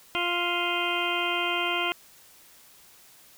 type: harmonic tone with a mistuned harmonic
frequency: 349.2 Hz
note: F4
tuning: in tune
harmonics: 1 / 2 / 3 / 4 / 6 / 7 / 8 / 9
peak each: -33 / -33 / -33 / -33 / -33 / -33 / -33 / -33 dBFS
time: 0.15-1.92 s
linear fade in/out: 0 ms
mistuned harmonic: 7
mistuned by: +32 cents
effects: white hiss -54 dBFS RMS until 3.37 s